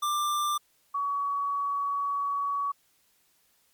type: tone pair in turn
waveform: square / sine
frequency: 1185 / 1129.5 Hz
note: D6 / C#6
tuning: +15 / +32 cents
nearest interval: minor second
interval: 83 cents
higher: first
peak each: -26 dBFS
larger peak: neither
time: 0.02-0.58 / 0.94-2.72 s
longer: second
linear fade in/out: 10 ms
effects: white hiss -67 dBFS RMS until 3.73 s + MP3 96 kbps